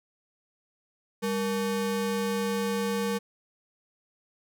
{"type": "ring-modulated tone", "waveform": "square", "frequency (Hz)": 334.4, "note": "E4", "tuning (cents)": 25, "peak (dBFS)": -24, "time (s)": [1.22, 3.19], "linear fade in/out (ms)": 20, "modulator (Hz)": 135, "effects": []}